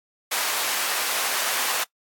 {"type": "high-pass noise", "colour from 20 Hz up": "pink", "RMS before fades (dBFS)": -25, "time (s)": [0.31, 1.84], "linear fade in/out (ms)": 10, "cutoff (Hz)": 860, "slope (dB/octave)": 12, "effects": ["noise-tail reverb RT60 0.1 s tail -23 dB re dry", "AAC 64 kbps"]}